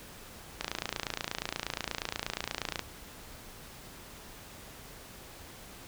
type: click train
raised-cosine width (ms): 0.2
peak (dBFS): -14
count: 63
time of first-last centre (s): 0.61-2.793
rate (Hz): 28.4
effects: pink hiss -49 dBFS RMS until 5.87 s